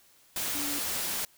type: tone in noise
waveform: sine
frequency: 288.5 Hz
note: D4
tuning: 31 cents flat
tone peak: -37 dBFS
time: 0.55-0.79 s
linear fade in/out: 2 ms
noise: white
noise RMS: -32 dBFS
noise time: 0.36-1.25 s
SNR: -8 dB
effects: white hiss -61 dBFS RMS until 1.37 s